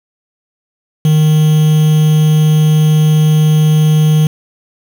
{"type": "tone with quantisation", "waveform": "triangle", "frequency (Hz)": 154.3, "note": "D#3", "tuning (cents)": -14, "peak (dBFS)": -4, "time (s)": [1.05, 4.27], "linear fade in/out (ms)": 2, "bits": 4, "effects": []}